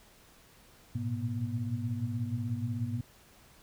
sine tone cluster, 105.3 / 115.4 / 121.8 / 240.9 Hz, G#2 / A#2 / B2 / B3, +24 / -17 / -24 / -43 cents, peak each -35 / -39 / -36 / -37 dBFS, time 0.95-3.01 s, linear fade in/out 5 ms, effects pink hiss -59 dBFS RMS until 3.62 s

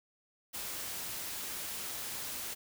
white noise, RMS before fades -40 dBFS, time 0.53-2.55 s, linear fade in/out 20 ms, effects none

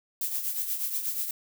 violet noise with tremolo, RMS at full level -28 dBFS, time 0.21-1.31 s, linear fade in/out 2 ms, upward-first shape triangle, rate 8.3 Hz, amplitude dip 65%, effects none

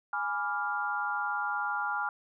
sine chord, G# diminished seventh, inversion none, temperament equal, 830.6 / 987.8 / 1174.7 / 1396.9 Hz, G#5 / B5 / D6 / F6, 0 / 0 / 0 / 0 cents, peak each -34 / -38 / -38 / -32 dBFS, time 0.13-2.09 s, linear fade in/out 2 ms, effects none

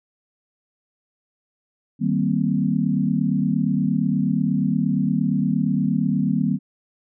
sine chord, C minor seventh, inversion first, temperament equal with one note detuned, 155.56 / 193.08 / 233.1 / 261.6 Hz, Eb3 / G3 / Bb3 / C4, 0 / -26 / 0 / 0 cents, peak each -24 / -22 / -23 / -25 dBFS, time 1.99-6.59 s, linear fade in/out 50 ms, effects none

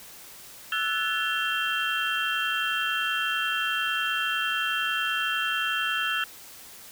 sine tone cluster, 1328 / 1479 / 1730 / 2725 / 3166 Hz, E6 / F#6 / A6 / F7 / G7, +12 / -1 / -30 / -43 / +17 cents, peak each -31 dBFS, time 0.72-6.24 s, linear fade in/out 2 ms, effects white hiss -46 dBFS RMS until 6.91 s

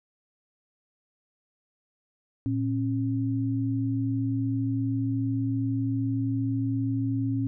sine tone pair together, 114.1 / 271.5 Hz, A#2 / C#4, -37 / -36 cents, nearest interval octave + minor third, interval 1501 cents, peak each -27 dBFS, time 2.46-7.47 s, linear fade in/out 0 ms, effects none

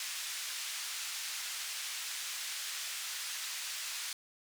white band-pass noise, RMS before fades -40 dBFS, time 0-4.13 s, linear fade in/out 2 ms, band 1600 to 7400 Hz, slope 12 dB/octave, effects none

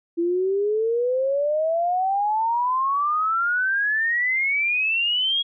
sine exponential sweep, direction up, 334.2 to 3322 Hz, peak -19 dBFS, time 0.17-5.43 s, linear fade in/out 20 ms, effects none

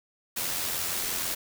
white noise with amplitude modulation, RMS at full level -29 dBFS, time 0.36-1.35 s, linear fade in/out 10 ms, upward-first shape sine, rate 86.3 Hz, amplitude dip 35%, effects none

